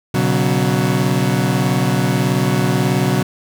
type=chord; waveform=30% pulse; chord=B suspended second; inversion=none; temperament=equal with one note detuned; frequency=123.47 / 141.83 / 185 Hz; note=B2 / C#3 / F#3; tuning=0 / +40 / 0 cents; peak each=-16 dBFS; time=0.14-3.23 s; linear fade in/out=5 ms; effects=none